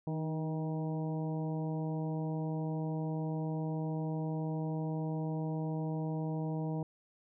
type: harmonic tone with a mistuned harmonic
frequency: 158.4 Hz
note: D#3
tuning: 31 cents sharp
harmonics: 1 / 2 / 3 / 4 / 5 / 6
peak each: -34 / -40 / -44 / -46 / -48 / -50 dBFS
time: 0.07-6.83 s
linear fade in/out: 2 ms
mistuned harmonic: 2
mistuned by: -34 cents
effects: none